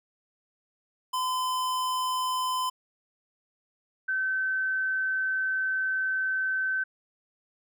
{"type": "tone pair in turn", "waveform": ["square", "sine"], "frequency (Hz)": [1020, 1534.9], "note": ["C6", "G6"], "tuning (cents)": [-44, -37], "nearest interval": "perfect fifth", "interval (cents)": 707, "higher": "second", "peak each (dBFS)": [-27, -25], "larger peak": "second", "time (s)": [[1.13, 2.7], [4.08, 6.84]], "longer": "second", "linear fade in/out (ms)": 10, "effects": []}